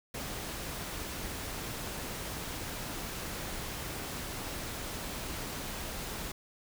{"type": "noise", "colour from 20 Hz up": "pink", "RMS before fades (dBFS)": -39, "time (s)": [0.14, 6.32], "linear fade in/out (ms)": 5, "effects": []}